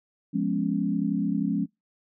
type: chord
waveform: sine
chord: C# dominant seventh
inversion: first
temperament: equal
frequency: 174.61 / 207.7 / 246.9 / 277.2 Hz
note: E#3 / G#3 / B3 / C#4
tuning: 0 / 0 / 0 / 0 cents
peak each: -29 / -27 / -33 / -28 dBFS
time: 0.33-1.66 s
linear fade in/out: 20 ms
effects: noise-tail reverb RT60 0.2 s tail -24 dB re dry